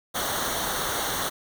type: noise with comb filter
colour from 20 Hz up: pink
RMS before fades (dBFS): -28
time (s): 0.14-1.3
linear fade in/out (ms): 20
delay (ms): 0.4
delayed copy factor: -0.75
effects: none